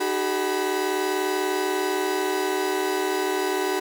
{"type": "tone cluster", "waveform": "35% pulse", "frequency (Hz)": [304.3, 377.4, 417.7, 982], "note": ["D#4", "F#4", "G#4", "B5"], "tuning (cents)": [-38, 34, 10, -10], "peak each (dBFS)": [-30, -23, -29, -29], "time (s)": [0, 3.8], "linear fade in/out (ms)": 10, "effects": []}